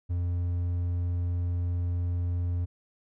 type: tone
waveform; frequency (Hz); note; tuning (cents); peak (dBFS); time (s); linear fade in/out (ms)
triangle; 87.7; F2; +8; -24; 0.09-2.66; 20
effects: none